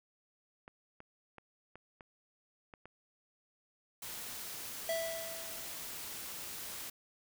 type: clicks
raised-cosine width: 0.5 ms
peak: -35 dBFS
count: 7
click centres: 0.679 / 1.004 / 1.383 / 1.756 / 2.008 / 2.738 / 2.856 s
type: noise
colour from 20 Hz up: white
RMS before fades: -44 dBFS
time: 4.02-6.9 s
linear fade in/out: 5 ms
type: tone with exponential decay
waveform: square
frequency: 659 Hz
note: E5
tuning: 1 cent flat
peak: -32 dBFS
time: 4.89-6.04 s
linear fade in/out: 2 ms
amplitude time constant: 250 ms
effects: none